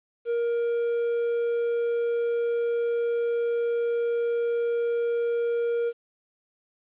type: tone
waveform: triangle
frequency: 470.1 Hz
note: A#4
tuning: 15 cents sharp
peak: -21 dBFS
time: 0.25-5.93 s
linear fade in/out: 50 ms
effects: resampled to 8000 Hz + 10-bit